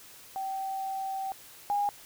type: tone pair in turn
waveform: sine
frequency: 773 / 815.8 Hz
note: G5 / G#5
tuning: -24 / -31 cents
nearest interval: minor second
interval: 93 cents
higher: second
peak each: -31 / -25 dBFS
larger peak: second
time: 0.36-1.32 / 1.7-1.89 s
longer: first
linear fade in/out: 0 ms
effects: white hiss -51 dBFS RMS until 2.05 s